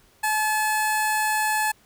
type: tone with notch filter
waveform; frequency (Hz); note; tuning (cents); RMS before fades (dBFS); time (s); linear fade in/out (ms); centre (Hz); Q
15% pulse; 860; A5; -40; -23; 0.23-1.72; 10; 3200; 1.2
effects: pink hiss -58 dBFS RMS until 1.85 s